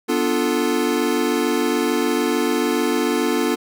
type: chord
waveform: square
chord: B half-diminished seventh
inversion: none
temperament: equal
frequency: 246.9 / 293.7 / 349.2 / 440 Hz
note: B3 / D4 / F4 / A4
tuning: 0 / 0 / 0 / 0 cents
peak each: -24 dBFS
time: 0.08-3.56 s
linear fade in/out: 20 ms
effects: none